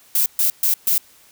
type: noise bursts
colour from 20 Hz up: violet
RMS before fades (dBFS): -17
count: 4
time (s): 0.15-0.98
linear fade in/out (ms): 2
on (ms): 110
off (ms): 130
effects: white hiss -51 dBFS RMS until 1.31 s